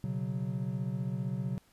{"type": "chord", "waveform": "triangle", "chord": "B suspended second", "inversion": "none", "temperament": "just", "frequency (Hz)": [123.47, 138.9, 185.21], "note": ["B2", "C#3", "F#3"], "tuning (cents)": [0, 4, 2], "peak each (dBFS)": -34, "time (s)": [0.04, 1.58], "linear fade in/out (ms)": 0, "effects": ["pink hiss -66 dBFS RMS until 1.72 s", "resampled to 32000 Hz"]}